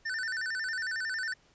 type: tone with vibrato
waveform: square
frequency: 1647 Hz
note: G#6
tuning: 15 cents flat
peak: -32 dBFS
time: 0.05-1.34 s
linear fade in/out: 10 ms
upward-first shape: square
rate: 11 Hz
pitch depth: 150 cents each way
effects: pink hiss -64 dBFS RMS until 1.54 s + resampled to 16000 Hz